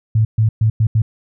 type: tone bursts at uneven times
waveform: sine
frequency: 110 Hz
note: A2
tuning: in tune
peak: -10 dBFS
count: 5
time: 0.15-0.25 / 0.38-0.49 / 0.61-0.7 / 0.8-0.87 / 0.95-1.02 s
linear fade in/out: 5 ms
effects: none